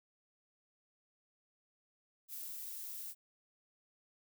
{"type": "noise", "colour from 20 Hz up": "violet", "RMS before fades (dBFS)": -45, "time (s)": [2.28, 3.15], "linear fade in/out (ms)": 50, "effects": []}